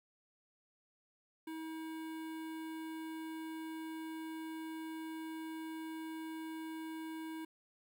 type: tone with notch filter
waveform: square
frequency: 320 Hz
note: D#4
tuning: 49 cents sharp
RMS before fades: -44 dBFS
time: 1.47-7.45 s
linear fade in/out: 5 ms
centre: 5800 Hz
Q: 1
effects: 12-bit

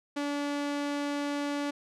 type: tone with low-pass filter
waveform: sawtooth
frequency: 287.9 Hz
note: D4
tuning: 34 cents flat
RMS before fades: -32 dBFS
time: 0.16-1.71 s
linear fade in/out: 10 ms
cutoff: 7600 Hz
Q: 0.56
effects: none

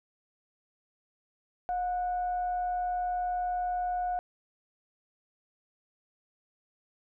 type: tone with frequency modulation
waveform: sine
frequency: 720 Hz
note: F#5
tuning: 47 cents flat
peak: -28 dBFS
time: 1.69-4.19 s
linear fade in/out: 0 ms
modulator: 760 Hz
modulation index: 0.22
effects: none

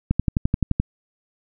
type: click train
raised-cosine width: 5 ms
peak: -6 dBFS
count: 9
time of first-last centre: 0.11-0.8 s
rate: 11.6 Hz
effects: none

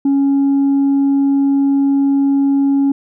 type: tone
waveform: sine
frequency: 277.2 Hz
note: C#4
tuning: in tune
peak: -8 dBFS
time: 0.05-2.92 s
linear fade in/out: 5 ms
effects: tanh soft clip ceiling -9 dBFS

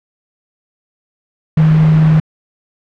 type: tone in noise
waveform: sine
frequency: 156.9 Hz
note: D#3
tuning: 15 cents sharp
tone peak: -6 dBFS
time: 1.57-2.2 s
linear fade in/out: 5 ms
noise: pink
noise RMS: -23 dBFS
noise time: 1.57-2.2 s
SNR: +14 dB
effects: low-pass 2000 Hz 12 dB/octave

